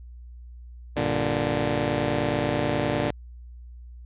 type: chord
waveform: 10% pulse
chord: G minor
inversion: none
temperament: just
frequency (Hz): 98 / 117.6 / 147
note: G2 / Bb2 / D3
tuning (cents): 0 / +16 / +2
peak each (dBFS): -24 / -19 / -19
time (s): 0.96-3.11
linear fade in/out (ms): 10
effects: added 60 Hz sine -40 dBFS peak until 4.05 s + resampled to 8000 Hz